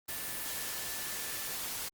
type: tone in noise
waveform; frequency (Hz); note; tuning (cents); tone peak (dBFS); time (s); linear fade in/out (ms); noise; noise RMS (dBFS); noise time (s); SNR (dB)
sine; 1754; A6; -6; -49; 0.09-1.54; 10; white; -38; 0.08-1.89; -14
effects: Opus 32 kbps